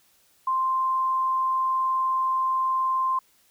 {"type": "tone", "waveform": "sine", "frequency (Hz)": 1046.5, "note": "C6", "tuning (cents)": 0, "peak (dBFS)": -21, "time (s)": [0.47, 3.19], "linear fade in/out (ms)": 5, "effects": ["white hiss -62 dBFS RMS until 3.5 s"]}